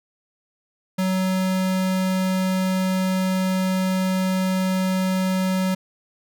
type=tone; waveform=square; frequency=187.2 Hz; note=F#3; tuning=20 cents sharp; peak=-20 dBFS; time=0.98-5.75 s; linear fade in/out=10 ms; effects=none